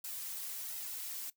blue noise with flanger, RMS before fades -42 dBFS, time 0.04-1.3 s, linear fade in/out 5 ms, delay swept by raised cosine 1.7 to 4.1 ms, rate 1.4 Hz, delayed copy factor -0.75, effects noise-tail reverb RT60 0.1 s tail -18 dB re dry

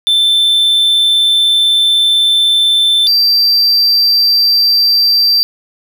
triangle tone pair in turn, 3542 / 4694 Hz, A7 / D8, +11 / -2 cents, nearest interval perfect fourth, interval 487 cents, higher second, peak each -6 dBFS, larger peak neither, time 0.07-3.07 / 3.07-5.43 s, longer first, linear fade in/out 0 ms, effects none

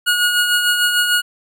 25% pulse tone with tremolo, 1446 Hz, F#6, 40 cents flat, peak -8 dBFS, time 0.06-1.22 s, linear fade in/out 20 ms, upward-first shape triangle, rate 6.7 Hz, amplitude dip 50%, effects none

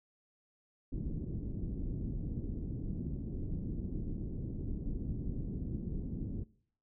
pink low-pass noise, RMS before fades -38 dBFS, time 0.92-6.44 s, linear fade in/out 5 ms, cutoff 310 Hz, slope 24 dB/octave, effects noise-tail reverb RT60 0.6 s tail -22 dB re dry

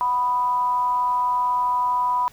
sine tone with amplitude modulation, 987.8 Hz, B5, in tune, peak -16 dBFS, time 0.01-2.28 s, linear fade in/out 0 ms, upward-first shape sine, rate 252 Hz, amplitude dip 50%, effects pink hiss -51 dBFS RMS until 2.32 s

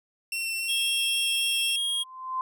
sawtooth tone with vibrato, 2706 Hz, E7, 45 cents sharp, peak -25 dBFS, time 0.32-1.76 s, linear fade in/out 2 ms, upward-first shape sine, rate 3.7 Hz, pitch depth 9 cents each way
square tone, 3263 Hz, G#7, 31 cents flat, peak -26 dBFS, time 0.68-2.04 s, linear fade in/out 20 ms
sine tone with exponential growth, 1036 Hz, C6, 17 cents flat, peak -24 dBFS, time 1.76-2.41 s, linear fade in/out 1 ms, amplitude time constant 140 ms
effects none

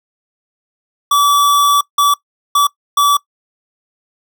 square tone bursts at uneven times, 1151 Hz, D6, 35 cents flat, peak -9 dBFS, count 4, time 1.11-1.81 / 1.98-2.14 / 2.55-2.67 / 2.97-3.17 s, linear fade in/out 5 ms, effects noise-tail reverb RT60 0.1 s tail -22 dB re dry

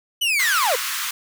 40% pulse linear sweep, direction down, 3036 to 440 Hz, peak -17 dBFS, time 0.21-0.76 s, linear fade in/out 10 ms
pink high-pass noise, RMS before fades -26 dBFS, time 0.39-1.11 s, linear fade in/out 5 ms, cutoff 1100 Hz, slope 48 dB/octave
effects none

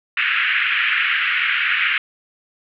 white band-pass noise, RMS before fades -19 dBFS, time 0.17-1.98 s, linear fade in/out 2 ms, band 1400 to 2800 Hz, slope 48 dB/octave, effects none

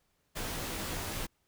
pink noise with comb filter, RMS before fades -37 dBFS, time 0.35-1.27 s, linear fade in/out 20 ms, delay 17 ms, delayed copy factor -0.75, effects pink hiss -75 dBFS RMS until 1.47 s

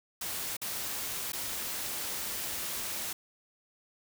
white noise with dropouts, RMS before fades -36 dBFS, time 0.21-3.13 s, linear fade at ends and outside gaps 5 ms, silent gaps 0.568-0.615 / 1.321-1.331 s, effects none

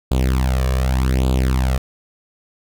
sawtooth tone with flanger, 64.5 Hz, C2, 24 cents flat, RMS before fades -17 dBFS, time 0.11-1.78 s, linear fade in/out 5 ms, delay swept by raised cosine 0.26 to 1.76 ms, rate 0.85 Hz, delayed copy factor +0.8, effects none

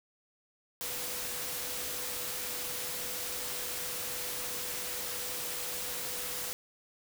sine tone in noise, 493.9 Hz, B4, in tune, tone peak -48 dBFS, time 0.81-6.53 s, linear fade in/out 0 ms, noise white, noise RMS -37 dBFS, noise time 0.81-6.53 s, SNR -14 dB, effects none

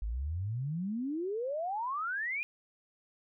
sine exponential sweep, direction up, 49.79 to 2489 Hz, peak -32 dBFS, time 0.02-2.43 s, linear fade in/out 0 ms, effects none

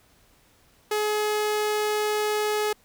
sawtooth tone, 423 Hz, G#4, 32 cents sharp, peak -19 dBFS, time 0.91-2.73 s, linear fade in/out 5 ms, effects pink hiss -60 dBFS RMS until 2.84 s

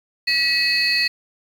sine tone cluster, 1939 / 2562 / 4268 / 4526 Hz, B6 / E7 / C8 / C#8, -32 / -50 / +34 / +35 cents, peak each -21 dBFS, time 0.27-1.08 s, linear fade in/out 10 ms, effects tanh soft clip ceiling -10 dBFS + 7-bit

